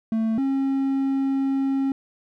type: tone pair in turn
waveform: triangle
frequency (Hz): 222.8 / 270.9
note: A3 / C#4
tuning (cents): +22 / -40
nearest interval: minor third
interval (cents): 338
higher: second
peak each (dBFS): -18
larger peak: neither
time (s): 0.12-0.38 / 0.38-1.92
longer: second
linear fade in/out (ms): 2
effects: none